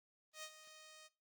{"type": "tone with ADSR envelope", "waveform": "5% pulse", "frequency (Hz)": 623, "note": "D#5", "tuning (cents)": 2, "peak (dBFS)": -34, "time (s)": [0.33, 1.09], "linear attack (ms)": 100, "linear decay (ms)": 62, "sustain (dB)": -12, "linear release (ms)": 29, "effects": ["noise-tail reverb RT60 0.3 s tail -21 dB re dry", "Opus 32 kbps"]}